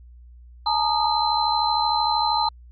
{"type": "tone cluster", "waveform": "sine", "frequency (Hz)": [854, 927, 1229, 4072], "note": ["G#5", "A#5", "D#6", "C8"], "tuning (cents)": [48, -10, -22, -48], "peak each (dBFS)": [-23, -23, -28, -25], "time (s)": [0.66, 2.49], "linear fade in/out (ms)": 5, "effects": ["added 60 Hz sine -43 dBFS peak until 2.71 s", "AAC 48 kbps"]}